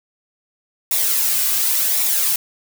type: noise with flanger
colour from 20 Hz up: blue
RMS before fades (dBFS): -18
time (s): 0.91-2.36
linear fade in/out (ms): 2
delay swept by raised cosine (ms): 0.64 to 2.24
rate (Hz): 0.91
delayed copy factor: -0.5
effects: none